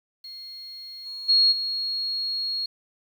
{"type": "tone with level steps", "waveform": "sine", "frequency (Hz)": 4300, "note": "C8", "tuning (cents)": 47, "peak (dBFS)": [-37, -33, -15, -25], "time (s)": [0.24, 2.66], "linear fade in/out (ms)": 5, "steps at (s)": [1.05, 1.28, 1.51], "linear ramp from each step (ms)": 20, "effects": ["9-bit"]}